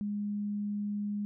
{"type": "tone", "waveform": "sine", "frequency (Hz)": 206, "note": "G#3", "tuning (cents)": -14, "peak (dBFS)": -31, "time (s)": [0.01, 1.25], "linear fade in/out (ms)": 0, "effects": []}